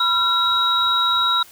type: tone cluster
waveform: sine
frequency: 992 / 1363 / 3830 Hz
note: B5 / F6 / A#7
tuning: +7 / -43 / +46 cents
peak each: -26 / -19 / -18 dBFS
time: 0-1.43 s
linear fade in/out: 5 ms
effects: white hiss -46 dBFS RMS until 1.51 s